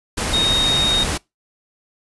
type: tone in noise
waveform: sine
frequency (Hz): 3729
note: A#7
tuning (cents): 0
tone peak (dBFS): -15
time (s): 0.33-1.04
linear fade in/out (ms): 10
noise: pink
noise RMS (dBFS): -22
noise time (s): 0.17-1.18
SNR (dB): +4
effects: noise-tail reverb RT60 0.2 s tail -24 dB re dry + resampled to 24000 Hz